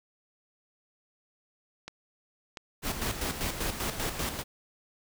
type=clicks; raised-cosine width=0.2 ms; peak=-22 dBFS; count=2; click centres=1.88 / 2.572 s
type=noise with tremolo; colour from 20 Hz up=pink; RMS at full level=-31 dBFS; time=2.82-4.44 s; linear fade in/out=50 ms; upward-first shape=square; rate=5.1 Hz; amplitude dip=55%
effects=none